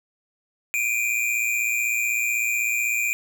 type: tone pair together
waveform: square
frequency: 2349 / 2465 Hz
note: D7 / D#7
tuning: 0 / -17 cents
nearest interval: minor second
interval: 83 cents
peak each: -25 dBFS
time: 0.74-3.13 s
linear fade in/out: 0 ms
effects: none